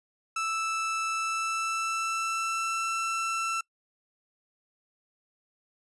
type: tone with pitch glide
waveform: 30% pulse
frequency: 1318.5 to 1336.9 Hz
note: E6 to E6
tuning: 0 to +24 cents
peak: -25 dBFS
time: 0.36-3.61 s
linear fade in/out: 5 ms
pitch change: +24 cents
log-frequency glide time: 1.07-2.91 s
effects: noise-tail reverb RT60 0.1 s tail -25 dB re dry + resampled to 24000 Hz